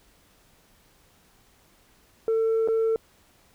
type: tone with dropouts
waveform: sine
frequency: 448.2 Hz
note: A4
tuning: 32 cents sharp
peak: -18 dBFS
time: 2.28-2.96 s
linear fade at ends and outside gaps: 1 ms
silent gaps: 2.676-2.685 s
effects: tanh soft clip ceiling -19 dBFS + pink hiss -60 dBFS RMS until 3.54 s